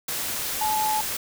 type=tone in noise; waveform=sine; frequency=860 Hz; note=A5; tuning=40 cents flat; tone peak=-22 dBFS; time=0.61-1.01 s; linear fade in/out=5 ms; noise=white; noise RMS=-29 dBFS; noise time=0.08-1.17 s; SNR=+4 dB; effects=none